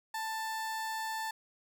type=tone; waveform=30% pulse; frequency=885 Hz; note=A5; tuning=10 cents sharp; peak=-32 dBFS; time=0.14-1.31 s; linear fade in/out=5 ms; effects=none